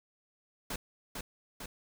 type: noise with echo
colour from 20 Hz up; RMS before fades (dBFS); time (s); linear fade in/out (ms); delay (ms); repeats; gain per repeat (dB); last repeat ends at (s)
pink; -37; 0.7-0.76; 5; 450; 2; -3; 1.66
effects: none

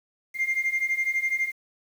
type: beating tone pair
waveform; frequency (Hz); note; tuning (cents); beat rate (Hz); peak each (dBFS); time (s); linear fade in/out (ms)
sine; 2101 / 2113; C7 / C7; +7 / +16; 12; -26 / -24; 0.34-1.52; 50
effects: tanh soft clip ceiling -19 dBFS + 8-bit

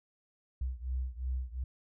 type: beating tone pair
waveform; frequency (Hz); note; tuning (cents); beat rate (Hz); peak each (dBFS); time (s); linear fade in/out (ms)
sine; 62.6 / 65.4; B1 / C2; +24 / 0; 2.8; -35 / -37; 0.61-1.64; 5
effects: none

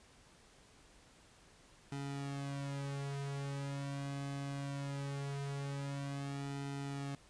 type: tone with flanger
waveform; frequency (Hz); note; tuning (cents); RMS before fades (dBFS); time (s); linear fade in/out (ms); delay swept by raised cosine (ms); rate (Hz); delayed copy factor
sawtooth; 139.8; C#3; +15; -41; 1.92-7.15; 0; 1.8 to 5; 0.21; -0.9
effects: pink hiss -63 dBFS RMS until 7.29 s + resampled to 22050 Hz

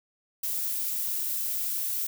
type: noise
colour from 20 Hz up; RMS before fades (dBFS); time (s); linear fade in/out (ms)
violet; -30; 0.43-2.07; 5
effects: none

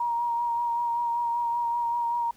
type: tone with vibrato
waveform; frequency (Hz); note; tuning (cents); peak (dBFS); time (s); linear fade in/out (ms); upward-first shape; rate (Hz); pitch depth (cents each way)
sine; 944; A#5; +22; -24; 0-2.31; 5; sine; 5.2; 20
effects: pink hiss -59 dBFS RMS until 2.36 s

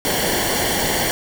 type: noise with comb filter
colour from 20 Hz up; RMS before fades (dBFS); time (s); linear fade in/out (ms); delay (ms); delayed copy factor
pink; -20; 0.05-1.11; 0; 0.79; -0.7
effects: none

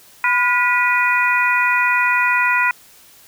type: tone cluster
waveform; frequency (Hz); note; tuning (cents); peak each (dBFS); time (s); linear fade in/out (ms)
sine; 993 / 1437 / 1953 / 2461; B5 / F6 / B6 / D#7; +9 / +49 / -20 / -20; -19; 0.24-2.71; 2
effects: white hiss -47 dBFS RMS until 3.27 s

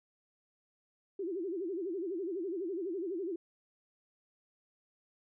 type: tone with vibrato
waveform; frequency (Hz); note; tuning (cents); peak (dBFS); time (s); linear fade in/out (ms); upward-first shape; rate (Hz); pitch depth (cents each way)
sine; 361.7; F#4; -39; -34; 1.19-3.36; 5; sine; 12; 190
effects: none

